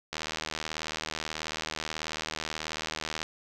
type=click train; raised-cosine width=0.2 ms; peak=-15 dBFS; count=244; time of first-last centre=0.13-3.229 s; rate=78.4 Hz; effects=none